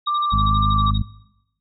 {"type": "tone bursts", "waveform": "sine", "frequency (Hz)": 3765, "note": "A#7", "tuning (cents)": 16, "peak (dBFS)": -27, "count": 12, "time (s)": [0.06, 0.981], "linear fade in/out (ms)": 10, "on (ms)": 41, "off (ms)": 39}
{"type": "tone with vibrato", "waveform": "sine", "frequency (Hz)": 1174.7, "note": "D6", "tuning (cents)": 0, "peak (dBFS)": -18, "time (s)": [0.07, 0.91], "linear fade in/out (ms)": 5, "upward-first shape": "square", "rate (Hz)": 2.2, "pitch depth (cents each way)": 13}
{"type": "harmonic tone", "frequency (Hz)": 51.91, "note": "G#1", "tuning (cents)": 0, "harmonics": [1, 2, 3, 4, 5], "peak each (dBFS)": [-19, -22, -30, -27, -38], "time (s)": [0.32, 1.03], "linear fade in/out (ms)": 10}
{"effects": ["noise-tail reverb RT60 0.9 s tail -20 dB re dry"]}